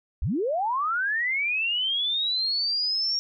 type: linear sweep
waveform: sine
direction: up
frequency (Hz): 41.2 to 5588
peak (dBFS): -23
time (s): 0.22-3.19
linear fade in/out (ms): 0
effects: none